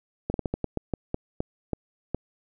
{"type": "slowing click train", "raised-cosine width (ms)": 2, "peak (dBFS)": -13, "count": 12, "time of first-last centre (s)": [0.3, 2.146], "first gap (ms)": 41, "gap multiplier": 1.26, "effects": []}